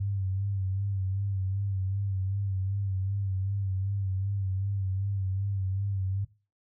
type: tone with vibrato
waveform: sine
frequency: 97.2 Hz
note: G2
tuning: 14 cents flat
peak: -27 dBFS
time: 0-6.25 s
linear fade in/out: 10 ms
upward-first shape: sine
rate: 2.6 Hz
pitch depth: 53 cents each way
effects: noise-tail reverb RT60 0.3 s tail -17 dB re dry